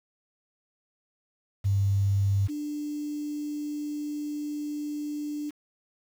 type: tone pair in turn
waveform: sine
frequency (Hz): 99.1 / 296.2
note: G2 / D4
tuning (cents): +19 / +15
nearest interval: octave + perfect fifth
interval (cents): 1896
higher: second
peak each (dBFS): -21 / -30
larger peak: first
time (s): 1.64-2.48 / 2.48-5.51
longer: second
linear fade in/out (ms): 20
effects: 8-bit